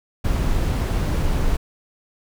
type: noise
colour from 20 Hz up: brown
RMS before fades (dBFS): -20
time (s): 0.24-1.57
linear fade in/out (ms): 10
effects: none